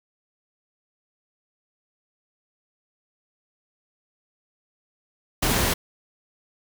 pink noise, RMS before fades -22 dBFS, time 5.42-5.74 s, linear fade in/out 10 ms, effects none

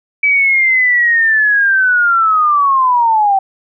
sine linear sweep, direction down, 2302 to 763 Hz, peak -8 dBFS, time 0.23-3.39 s, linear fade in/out 5 ms, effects none

